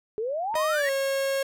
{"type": "exponential sweep", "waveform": "sine", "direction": "up", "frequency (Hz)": [415.3, 1975], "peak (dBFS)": -26, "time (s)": [0.18, 0.89], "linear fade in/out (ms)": 0}
{"type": "clicks", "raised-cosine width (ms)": 0.5, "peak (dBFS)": -25, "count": 2, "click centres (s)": [0.542, 0.555]}
{"type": "tone with pitch glide", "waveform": "45% pulse", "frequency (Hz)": [622.3, 544.9], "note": ["D#5", "C#5"], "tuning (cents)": [0, -30], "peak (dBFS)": -24, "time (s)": [0.55, 1.43], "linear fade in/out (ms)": 5, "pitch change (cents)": -230, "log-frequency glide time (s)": [0.71, 0.9]}
{"effects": []}